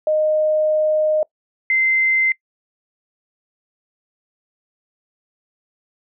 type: tone pair in turn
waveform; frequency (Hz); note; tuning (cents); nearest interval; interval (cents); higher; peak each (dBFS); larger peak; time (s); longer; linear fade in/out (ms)
sine; 617 / 2075; D#5 / C7; -15 / -15; octave + major sixth; 2100; second; -14; neither; 0.07-1.23 / 1.7-2.32; first; 2
effects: noise-tail reverb RT60 0.1 s tail -23 dB re dry